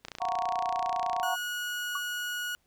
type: click train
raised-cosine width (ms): 0.2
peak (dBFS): -21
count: 35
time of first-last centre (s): 0.05-1.199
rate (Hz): 29.6
type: chord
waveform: sine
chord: Gb major seventh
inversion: third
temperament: equal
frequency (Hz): 698.5 / 740 / 932.3 / 1108.7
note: F5 / Gb5 / Bb5 / Db6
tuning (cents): 0 / 0 / 0 / 0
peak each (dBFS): -33 / -31 / -35 / -35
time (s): 0.2-1.36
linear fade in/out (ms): 20
type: tone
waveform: 30% pulse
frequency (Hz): 1454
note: F#6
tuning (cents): -31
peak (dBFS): -29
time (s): 1.23-2.55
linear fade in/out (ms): 0
type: tone with exponential decay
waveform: sine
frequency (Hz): 1141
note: C#6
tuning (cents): +50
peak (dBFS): -27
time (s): 1.95-2.03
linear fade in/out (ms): 5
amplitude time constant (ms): 16
effects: pink hiss -72 dBFS RMS until 2.66 s